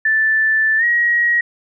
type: tone with pitch glide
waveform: sine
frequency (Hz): 1760 to 1897.2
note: A6 to A#6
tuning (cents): 0 to +30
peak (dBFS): -12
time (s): 0.05-1.41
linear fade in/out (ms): 5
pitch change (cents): +130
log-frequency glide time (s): 0.78-0.84
effects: none